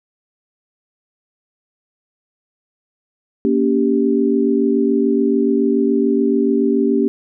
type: chord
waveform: sine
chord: G diminished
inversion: first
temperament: just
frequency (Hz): 235.2 / 282.2 / 392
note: Bb3 / Db4 / G4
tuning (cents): +16 / +31 / 0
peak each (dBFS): -17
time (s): 3.45-7.08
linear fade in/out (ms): 0
effects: none